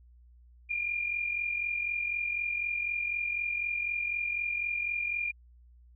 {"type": "tone pair together", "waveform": "sine", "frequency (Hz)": [2368, 2412], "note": ["D7", "D7"], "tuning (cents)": [14, 46], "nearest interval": "unison", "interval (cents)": 32, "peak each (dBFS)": [-37, -30], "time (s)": [0.69, 5.32], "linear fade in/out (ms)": 20, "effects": ["added 60 Hz sine -54 dBFS peak until 5.95 s"]}